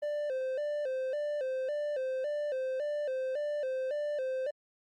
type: tone with vibrato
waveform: triangle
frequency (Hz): 554.4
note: C#5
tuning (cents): 0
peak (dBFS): -29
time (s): 0.02-4.51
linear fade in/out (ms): 10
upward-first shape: square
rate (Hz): 1.8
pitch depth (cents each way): 110
effects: Opus 32 kbps